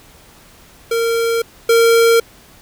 square tone pair in turn, 461 / 461 Hz, A#4 / A#4, -19 / -19 cents, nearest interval unison, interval 0 cents, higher neither, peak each -15 / -9 dBFS, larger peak second, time 0.91-1.42 / 1.69-2.2 s, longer neither, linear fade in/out 5 ms, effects pink hiss -45 dBFS RMS until 2.61 s

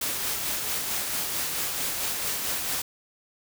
white noise with tremolo, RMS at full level -28 dBFS, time 0.01-2.82 s, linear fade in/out 5 ms, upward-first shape sine, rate 4.5 Hz, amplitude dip 30%, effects none

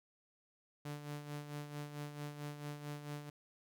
sawtooth tone with tremolo, 146.83 Hz, D3, in tune, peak -37 dBFS, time 0.85-3.3 s, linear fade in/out 5 ms, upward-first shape sine, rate 4.5 Hz, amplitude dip 60%, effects none

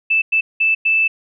sine tone bursts at uneven times, 2637 Hz, E7, in tune, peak -12 dBFS, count 4, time 0.1-0.22 / 0.32-0.41 / 0.6-0.75 / 0.85-1.08 s, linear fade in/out 10 ms, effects none

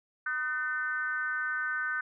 sine tone with frequency modulation, 1518 Hz, F#6, 44 cents sharp, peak -29 dBFS, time 0.26-2.01 s, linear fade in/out 5 ms, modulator 278 Hz, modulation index 0.78, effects none

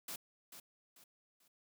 white noise with echo, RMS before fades -44 dBFS, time 0.08-0.16 s, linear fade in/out 5 ms, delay 440 ms, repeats 3, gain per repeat -9 dB, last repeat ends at 1.48 s, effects high-pass 100 Hz 12 dB/octave

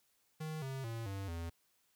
square tone with pitch steps, 156.4 / 133.82 / 114.49 / 97.96 / 83.81 Hz, D#3 / C3 / A#2 / G2 / E2, +9 / +39 / -31 / -1 / +29 cents, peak -40 dBFS, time 0.4-1.5 s, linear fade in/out 10 ms, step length 220 ms, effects white hiss -75 dBFS RMS until 1.95 s

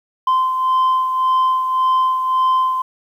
sine beating tone pair, 1035 / 1036.8 Hz, C6 / C6, -19 / -16 cents, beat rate 1.8 Hz, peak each -12 / -20 dBFS, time 0.27-2.82 s, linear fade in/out 5 ms, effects tanh soft clip ceiling -11 dBFS + 8-bit

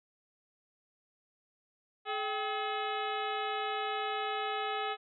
harmonic tone with a mistuned harmonic, 426.1 Hz, G#4, 44 cents sharp, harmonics 1 / 2 / 3 / 4 / 5 / 6 / 7 / 8 / 9, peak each -39 / -36 / -38 / -44 / -45 / -45 / -45 / -47 / -48 dBFS, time 2.05-4.97 s, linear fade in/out 50 ms, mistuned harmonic 2, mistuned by -140 cents, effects none

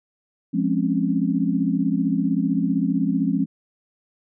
sine chord, Db major seventh, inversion first, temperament equal, 174.61 / 207.7 / 261.6 / 277.2 Hz, F3 / Ab3 / C4 / Db4, 0 / 0 / 0 / 0 cents, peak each -24 dBFS, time 0.53-3.46 s, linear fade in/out 20 ms, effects none

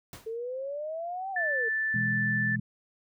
pink noise with exponential decay, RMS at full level -41 dBFS, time 0.13-0.37 s, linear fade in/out 1 ms, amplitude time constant 52 ms
sine exponential two-way sweep, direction up then down, 440 to 789 to 440 Hz, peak -32 dBFS, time 0.26-1.69 s, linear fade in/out 10 ms, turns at 1.31 s
sine tone, 1760 Hz, A6, in tune, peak -26 dBFS, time 1.36-2.56 s, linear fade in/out 5 ms
sine chord, E major, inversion second, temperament equal, 123.47 / 164.81 / 207.7 Hz, B2 / E3 / G#3, 0 / 0 / 0 cents, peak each -32 / -37 / -32 dBFS, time 1.94-2.6 s, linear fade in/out 5 ms
effects none

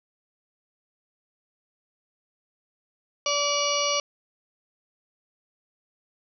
harmonic tone with a mistuned harmonic, 577 Hz, D5, 31 cents flat, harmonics 1 / 2 / 4 / 5 / 6 / 7 / 8 / 9 / 10, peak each -28 / -29 / -32 / -30 / -38 / -37 / -32 / -40 / -29 dBFS, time 3.26-4 s, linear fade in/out 2 ms, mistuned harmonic 7, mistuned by +90 cents, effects none

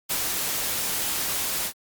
white noise with ADSR envelope, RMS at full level -25 dBFS, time 0.09-1.73 s, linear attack 21 ms, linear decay 70 ms, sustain -2 dB, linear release 75 ms, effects Opus 48 kbps

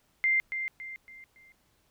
sine tone with echo, 2093 Hz, C7, in tune, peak -22 dBFS, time 0.24-0.4 s, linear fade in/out 0 ms, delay 280 ms, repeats 4, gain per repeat -8 dB, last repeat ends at 1.52 s, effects pink hiss -69 dBFS RMS until 1.9 s

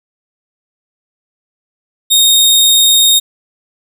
sawtooth tone, 3708 Hz, A#7, 10 cents flat, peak -3 dBFS, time 2.1-3.2 s, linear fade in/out 20 ms, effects none

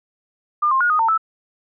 sine tone with pitch steps, 1202 / 1060 / 1438 / 1242 / 904 / 1313 Hz, D6 / C6 / F#6 / D#6 / A5 / E6, +40 / +22 / -50 / -3 / +47 / -7 cents, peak -14 dBFS, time 0.62-1.178 s, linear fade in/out 10 ms, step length 93 ms, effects none

